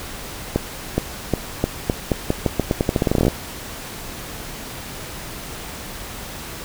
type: accelerating click train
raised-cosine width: 2 ms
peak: -3 dBFS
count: 23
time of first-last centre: 0.56-3.282 s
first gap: 420 ms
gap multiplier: 0.85
effects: pink hiss -33 dBFS RMS until 6.64 s